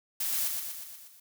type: noise with echo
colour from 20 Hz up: blue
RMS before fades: -31 dBFS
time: 0.2-0.48 s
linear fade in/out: 5 ms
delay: 120 ms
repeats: 6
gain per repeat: -4 dB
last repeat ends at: 1.2 s
effects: none